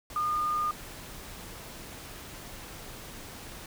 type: tone in noise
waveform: sine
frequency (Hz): 1217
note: D#6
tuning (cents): -39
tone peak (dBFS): -26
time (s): 0.16-0.71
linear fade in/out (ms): 2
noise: pink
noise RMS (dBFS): -44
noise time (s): 0.1-3.66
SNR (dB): +15
effects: none